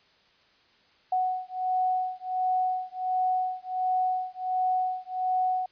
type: beating tone pair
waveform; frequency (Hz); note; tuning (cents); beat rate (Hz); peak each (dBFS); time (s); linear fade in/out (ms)
sine; 740 / 741.4; F#5 / F#5; 0 / +3; 1.4; -28; 1.12-5.66; 5
effects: white hiss -62 dBFS RMS until 5.71 s + resampled to 11025 Hz